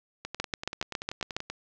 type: two click trains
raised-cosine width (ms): 0.2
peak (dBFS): -18 / -12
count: 14 / 8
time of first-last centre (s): 0.25-1.5 / 0.4-1.366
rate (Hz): 10.4 / 7.25
effects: low-pass 7000 Hz 12 dB/octave + 9-bit